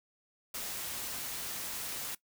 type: noise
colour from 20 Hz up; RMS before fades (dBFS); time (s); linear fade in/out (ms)
white; -39; 0.54-2.15; 5
effects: noise-tail reverb RT60 0.1 s tail -19 dB re dry